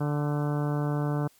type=harmonic tone with a mistuned harmonic; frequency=146.83 Hz; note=D3; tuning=in tune; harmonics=1 / 2 / 3 / 4 / 5 / 6 / 7 / 8 / 9 / 10; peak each=-26 / -32 / -36 / -38 / -40 / -42 / -43 / -44 / -45 / -46 dBFS; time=0-1.28 s; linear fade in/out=10 ms; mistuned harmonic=10; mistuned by=+51 cents; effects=white hiss -61 dBFS RMS until 1.39 s + MP3 96 kbps